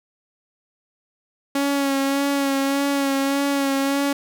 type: tone with vibrato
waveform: sawtooth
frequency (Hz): 277.2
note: C#4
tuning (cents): 0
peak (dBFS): -15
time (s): 1.55-4.13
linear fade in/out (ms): 5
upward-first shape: sine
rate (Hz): 1.7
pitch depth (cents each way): 27
effects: none